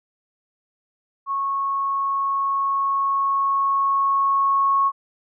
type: tone with level ramp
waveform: sine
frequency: 1100 Hz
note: C#6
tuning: 14 cents flat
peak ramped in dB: -21 to -15 dBFS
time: 1.26-4.92 s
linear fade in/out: 50 ms
effects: none